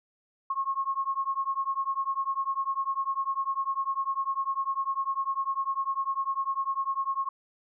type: beating tone pair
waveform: sine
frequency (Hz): 1080 / 1090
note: C#6 / C#6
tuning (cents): -45 / -29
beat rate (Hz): 10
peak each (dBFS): -30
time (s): 0.5-7.29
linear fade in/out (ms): 5
effects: none